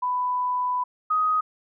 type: tone pair in turn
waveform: sine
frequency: 995 / 1253.6 Hz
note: B5 / D#6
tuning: +13 / +13 cents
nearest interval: major third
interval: 400 cents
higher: second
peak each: -22 / -19 dBFS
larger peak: second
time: 0.02-0.84 / 1.1-1.41 s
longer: first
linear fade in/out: 10 ms
effects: none